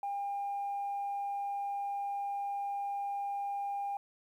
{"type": "tone", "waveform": "sine", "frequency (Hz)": 803, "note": "G5", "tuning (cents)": 41, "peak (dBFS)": -32, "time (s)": [0.03, 3.97], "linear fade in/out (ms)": 2, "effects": ["tanh soft clip ceiling -30 dBFS", "11-bit"]}